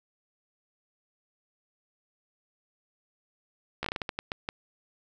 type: slowing click train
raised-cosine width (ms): 0.3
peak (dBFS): -15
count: 11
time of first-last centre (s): 3.83-4.489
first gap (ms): 14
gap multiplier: 1.32
effects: none